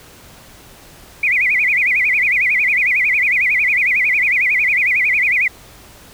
sine tone with vibrato, 2217 Hz, C#7, in tune, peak -12 dBFS, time 1.23-5.48 s, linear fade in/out 5 ms, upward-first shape sine, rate 11 Hz, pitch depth 210 cents each way, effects pink hiss -42 dBFS RMS until 6.13 s

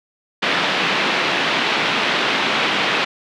white band-pass noise, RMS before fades -19 dBFS, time 0.42-3.05 s, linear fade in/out 10 ms, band 160 to 3400 Hz, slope 24 dB/octave, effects none

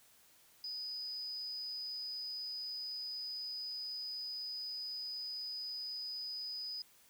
sine tone with amplitude modulation, 4982 Hz, D#8, 1 cent sharp, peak -38 dBFS, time 0.64-6.82 s, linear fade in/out 2 ms, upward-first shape sine, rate 271 Hz, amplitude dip 35%, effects white hiss -65 dBFS RMS until 7.09 s

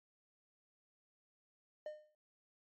triangle tone with exponential decay, 608 Hz, D#5, 40 cents flat, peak -37 dBFS, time 1.86-2.15 s, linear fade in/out 2 ms, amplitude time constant 62 ms, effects MP3 32 kbps

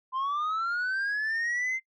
sine linear sweep, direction up, 1025 to 2093 Hz, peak -24 dBFS, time 0.12-1.8 s, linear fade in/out 50 ms, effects noise-tail reverb RT60 0.1 s tail -24 dB re dry + tanh soft clip ceiling -26 dBFS

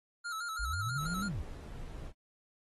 square tone with vibrato, 1356 Hz, E6, 49 cents sharp, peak -37 dBFS, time 0.24-1.29 s, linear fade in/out 20 ms, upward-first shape square, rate 6.1 Hz, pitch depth 66 cents each way
sine linear two-way sweep, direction up then down, 46.25 to 208.5 to 46.25 Hz, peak -35 dBFS, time 0.59-1.43 s, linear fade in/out 10 ms, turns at 1.26 s
brown noise, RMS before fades -44 dBFS, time 0.98-2.13 s, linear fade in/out 50 ms
effects AAC 32 kbps

